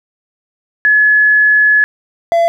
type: tone pair in turn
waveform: sine / triangle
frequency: 1704 / 676.2 Hz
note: G#6 / E5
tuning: +44 / +44 cents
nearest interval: octave + major third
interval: 1600 cents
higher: first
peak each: -6 dBFS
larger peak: neither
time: 0.85-1.84 / 2.32-2.48 s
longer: first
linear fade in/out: 0 ms
effects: none